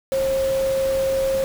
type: tone in noise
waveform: sine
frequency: 536 Hz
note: C5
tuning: 42 cents sharp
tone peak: -18 dBFS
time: 0.12-1.44 s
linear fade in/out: 0 ms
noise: pink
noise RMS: -33 dBFS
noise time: 0.12-1.44 s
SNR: +12 dB
effects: none